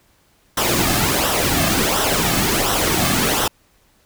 pink noise with flanger, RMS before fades -18 dBFS, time 0.57-3.48 s, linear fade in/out 5 ms, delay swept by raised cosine 0.43 to 2.13 ms, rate 1.4 Hz, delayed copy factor -0.6, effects pink hiss -58 dBFS RMS until 4.05 s

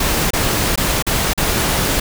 pink noise with dropouts, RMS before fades -17 dBFS, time 0-2 s, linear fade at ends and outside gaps 5 ms, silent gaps 0.306-0.333 / 0.758-0.775 / 1.025-1.066 / 1.335-1.376 s, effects none

